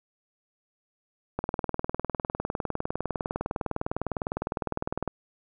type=click train; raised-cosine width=1 ms; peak=-14 dBFS; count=74; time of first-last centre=1.39-5.077 s; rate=19.8 Hz; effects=none